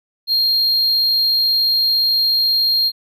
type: tone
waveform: triangle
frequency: 4219 Hz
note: C8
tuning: 14 cents sharp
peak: -12 dBFS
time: 0.27-2.92 s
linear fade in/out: 50 ms
effects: none